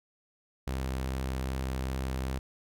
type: tone with vibrato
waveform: sawtooth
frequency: 65.41 Hz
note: C2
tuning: in tune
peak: -27 dBFS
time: 0.67-2.39 s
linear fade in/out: 5 ms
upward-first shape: sine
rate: 2.5 Hz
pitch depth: 9 cents each way
effects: none